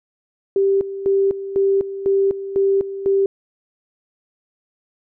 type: tone with tremolo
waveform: sine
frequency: 392 Hz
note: G4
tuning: in tune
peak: -13 dBFS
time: 0.56-3.26 s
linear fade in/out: 2 ms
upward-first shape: square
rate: 2 Hz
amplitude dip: 75%
effects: none